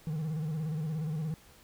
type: tone with vibrato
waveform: triangle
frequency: 155.6 Hz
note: D#3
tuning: in tune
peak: -29 dBFS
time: 0.07-1.34 s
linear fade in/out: 0 ms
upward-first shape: square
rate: 17 Hz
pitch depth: 73 cents each way
effects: pink hiss -58 dBFS RMS until 1.63 s